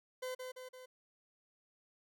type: tone with echo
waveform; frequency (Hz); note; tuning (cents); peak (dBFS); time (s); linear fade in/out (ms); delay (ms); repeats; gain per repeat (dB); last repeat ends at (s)
40% pulse; 510; C5; -44; -38; 0.22-0.35; 10; 170; 3; -4; 0.86
effects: none